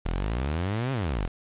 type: exponential two-way sweep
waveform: sawtooth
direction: up then down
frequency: 38.04 to 138.59 to 38.04 Hz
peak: -22 dBFS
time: 0.05-1.28 s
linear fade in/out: 10 ms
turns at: 0.92 s
effects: resampled to 8000 Hz + 8-bit